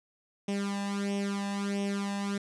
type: tone with flanger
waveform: sawtooth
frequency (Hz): 200.1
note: G3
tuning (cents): +36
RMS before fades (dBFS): -32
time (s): 0.48-2.38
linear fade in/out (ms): 5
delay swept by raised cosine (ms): 0.34 to 1.14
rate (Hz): 1.5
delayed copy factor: +0.8
effects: resampled to 22050 Hz + 9-bit